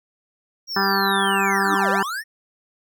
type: linear two-way sweep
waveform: square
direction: down then up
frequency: 5660 to 475.8 to 1884 Hz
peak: -26 dBFS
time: 0.67-2.24 s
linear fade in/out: 50 ms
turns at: 1.9 s
type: harmonic tone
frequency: 196 Hz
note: G3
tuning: in tune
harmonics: 1 / 2 / 4 / 5 / 6 / 7 / 8 / 9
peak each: -26 / -26 / -26 / -26 / -26 / -26 / -26 / -26 dBFS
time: 0.76-2.03 s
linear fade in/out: 5 ms
type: tone with exponential growth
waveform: sine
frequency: 300.7 Hz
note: D4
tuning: 41 cents sharp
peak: -21 dBFS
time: 1.57-1.75 s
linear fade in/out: 5 ms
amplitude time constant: 39 ms
effects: none